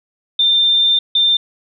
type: tone pair in turn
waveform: sine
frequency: 3591 / 3591 Hz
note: A7 / A7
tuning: +35 / +35 cents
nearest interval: unison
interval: 0 cents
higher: neither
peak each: -10 dBFS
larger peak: neither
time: 0.39-0.99 / 1.15-1.37 s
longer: first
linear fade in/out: 5 ms
effects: none